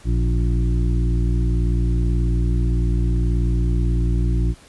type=harmonic tone with a mistuned harmonic; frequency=58.27 Hz; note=A#1; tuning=in tune; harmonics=1 / 2 / 3 / 5 / 6; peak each=-17 / -23 / -27 / -31 / -33 dBFS; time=0.04-4.55 s; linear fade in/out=50 ms; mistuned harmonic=1; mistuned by=-73 cents; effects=pink hiss -48 dBFS RMS until 4.68 s + resampled to 24000 Hz